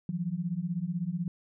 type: beating tone pair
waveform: sine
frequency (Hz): 164.81 / 180.81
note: E3 / F#3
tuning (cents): 0 / -40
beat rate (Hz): 16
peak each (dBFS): -33 / -32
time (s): 0.09-1.28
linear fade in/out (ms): 2
effects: none